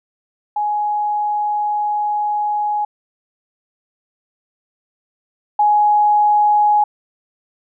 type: tone pair in turn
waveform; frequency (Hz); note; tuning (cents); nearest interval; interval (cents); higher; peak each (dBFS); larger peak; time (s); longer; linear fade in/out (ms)
sine; 836 / 836; G#5 / G#5; +11 / +11; unison; 0; neither; -16 / -10; second; 0.56-2.85 / 5.59-6.84; first; 5
effects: none